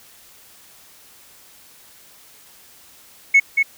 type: tone with echo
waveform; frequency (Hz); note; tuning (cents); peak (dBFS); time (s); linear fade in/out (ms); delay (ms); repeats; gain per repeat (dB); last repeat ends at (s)
sine; 2200; C#7; -14; -6; 3.34-3.4; 10; 230; 1; -6; 3.63
effects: tanh soft clip ceiling -6 dBFS + white hiss -48 dBFS RMS until 3.77 s